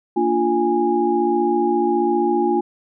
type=tone cluster; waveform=sine; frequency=233.5 / 294.8 / 349.6 / 825 Hz; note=A#3 / D4 / F4 / G#5; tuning=+3 / +7 / +2 / -12 cents; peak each=-24 / -24 / -18 / -21 dBFS; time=0.16-2.61 s; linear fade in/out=10 ms; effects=none